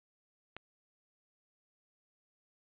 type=click; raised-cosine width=0.3 ms; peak=-26 dBFS; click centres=0.566 s; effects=resampled to 8000 Hz + 9-bit